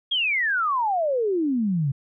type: exponential sweep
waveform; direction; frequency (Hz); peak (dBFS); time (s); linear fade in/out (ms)
sine; down; 3334 to 130.6; -20; 0.11-1.92; 10
effects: none